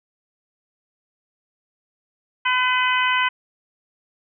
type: harmonic tone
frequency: 505 Hz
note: B4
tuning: 39 cents sharp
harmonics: 2 / 3 / 4 / 5 / 6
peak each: -21 / -23 / -24 / -25 / -26 dBFS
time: 2.45-3.29 s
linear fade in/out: 10 ms
effects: none